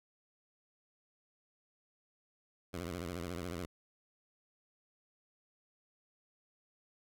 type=tone with vibrato; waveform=10% pulse; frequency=86.9 Hz; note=F2; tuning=8 cents flat; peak=-31 dBFS; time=2.73-3.66 s; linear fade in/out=10 ms; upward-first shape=sine; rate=14 Hz; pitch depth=150 cents each way; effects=none